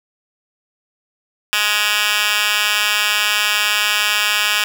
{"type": "tone with high-pass filter", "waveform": "10% pulse", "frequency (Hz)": 208.9, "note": "G#3", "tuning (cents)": 10, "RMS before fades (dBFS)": -17, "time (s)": [1.53, 4.64], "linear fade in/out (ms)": 0, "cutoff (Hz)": 2100, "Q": 3.4, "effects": []}